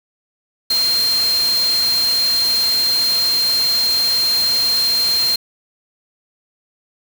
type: tone in noise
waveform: sine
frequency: 4186 Hz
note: C8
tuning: in tune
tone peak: -14 dBFS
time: 0.7-5.36 s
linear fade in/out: 5 ms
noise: white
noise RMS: -25 dBFS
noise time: 0.7-5.36 s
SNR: +8 dB
effects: none